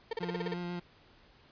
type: tone bursts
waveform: 35% pulse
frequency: 453.4 Hz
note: A#4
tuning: 48 cents flat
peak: -30 dBFS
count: 8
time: 0.11-0.538 s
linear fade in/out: 5 ms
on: 22 ms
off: 36 ms
type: tone with vibrato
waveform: 30% pulse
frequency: 175.6 Hz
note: F3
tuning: 10 cents sharp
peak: -33 dBFS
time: 0.2-0.8 s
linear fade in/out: 10 ms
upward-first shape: square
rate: 8.1 Hz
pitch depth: 11 cents each way
effects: pink hiss -61 dBFS RMS until 1.51 s + resampled to 11025 Hz